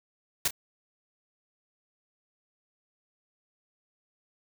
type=noise with echo; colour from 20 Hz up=white; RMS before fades=-25 dBFS; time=0.45-0.48 s; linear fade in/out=5 ms; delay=29 ms; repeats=1; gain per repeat=-13 dB; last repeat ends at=0.509 s; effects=none